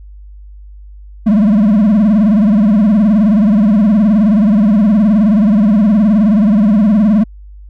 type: tone with vibrato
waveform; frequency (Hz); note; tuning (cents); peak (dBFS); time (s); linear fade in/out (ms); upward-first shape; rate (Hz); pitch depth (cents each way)
triangle; 209.4; G#3; +15; -4; 1.26-7.24; 10; sine; 19; 150
effects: added 50 Hz sine -31 dBFS peak until 7.69 s